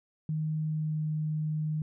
sine tone with pitch glide, 155.56 to 154.22 Hz, D#3 to D#3, 0 to -15 cents, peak -28 dBFS, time 0.29-1.82 s, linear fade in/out 2 ms, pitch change -15 cents, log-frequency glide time 0.62-1.05 s, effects none

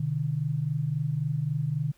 sine tone pair together, 127.68 / 151.4 Hz, C3 / D#3, -42 / -47 cents, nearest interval minor third, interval 295 cents, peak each -30 / -27 dBFS, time 0-1.92 s, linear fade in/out 5 ms, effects pink hiss -64 dBFS RMS until 1.97 s

